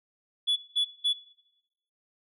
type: tone bursts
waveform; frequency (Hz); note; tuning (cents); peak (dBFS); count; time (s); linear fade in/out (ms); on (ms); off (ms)
sine; 3422; A7; -49; -20; 3; 0.47-1.135; 20; 95; 190
effects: noise-tail reverb RT60 0.9 s tail -19 dB re dry + tanh soft clip ceiling -21 dBFS